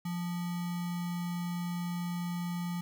sine tone with sample-and-hold, 174.61 Hz, F3, in tune, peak -32 dBFS, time 0.05-2.81 s, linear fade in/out 5 ms, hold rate 1050 Hz, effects none

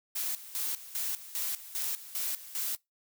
blue noise with tremolo, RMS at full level -33 dBFS, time 0.15-2.77 s, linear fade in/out 10 ms, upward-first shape square, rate 2.5 Hz, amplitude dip 80%, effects noise-tail reverb RT60 0.2 s tail -26 dB re dry

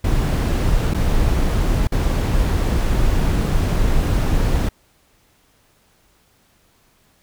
brown noise with dropouts, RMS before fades -17 dBFS, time 0.04-4.69 s, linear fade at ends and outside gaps 5 ms, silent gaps 0.938-0.944 / 1.873-1.92 s, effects pink hiss -58 dBFS RMS until 7.22 s

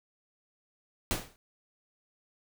pink noise with exponential decay, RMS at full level -27 dBFS, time 1.11-1.36 s, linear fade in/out 0 ms, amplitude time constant 53 ms, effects none

